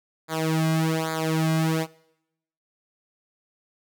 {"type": "tone with flanger", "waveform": "sawtooth", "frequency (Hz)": 160, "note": "D#3", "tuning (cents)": 49, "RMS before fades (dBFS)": -24, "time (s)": [0.28, 1.87], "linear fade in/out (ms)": 50, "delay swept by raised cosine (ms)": [0.35, 2.25], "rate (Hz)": 1.2, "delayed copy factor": -1, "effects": ["noise-tail reverb RT60 0.8 s tail -21 dB re dry"]}